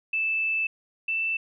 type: tone pair in turn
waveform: sine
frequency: 2635 / 2658 Hz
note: E7 / E7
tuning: -1 / +14 cents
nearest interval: unison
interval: 15 cents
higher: second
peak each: -23 / -24 dBFS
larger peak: first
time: 0.13-0.67 / 1.08-1.37 s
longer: first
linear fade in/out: 5 ms
effects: none